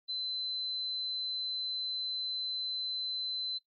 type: tone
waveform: sine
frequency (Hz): 4050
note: B7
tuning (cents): +43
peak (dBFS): -33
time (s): 0.08-3.59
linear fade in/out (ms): 20
effects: noise-tail reverb RT60 0.1 s tail -18 dB re dry + Opus 48 kbps